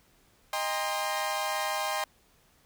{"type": "chord", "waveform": "sawtooth", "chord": "C minor seventh", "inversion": "first", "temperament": "equal with one note detuned", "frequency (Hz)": [622.3, 801.4, 932.3, 1046.5], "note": ["Eb5", "G5", "Bb5", "C6"], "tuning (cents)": [0, 38, 0, 0], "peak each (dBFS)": [-31, -29, -35, -30], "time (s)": [0.53, 2.04], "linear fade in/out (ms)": 2, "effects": ["pink hiss -64 dBFS RMS until 2.65 s"]}